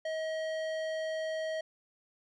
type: tone with low-pass filter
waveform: square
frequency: 635 Hz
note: D#5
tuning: 35 cents sharp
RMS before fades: -35 dBFS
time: 0.05-1.61 s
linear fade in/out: 5 ms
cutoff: 4200 Hz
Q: 0.65
effects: none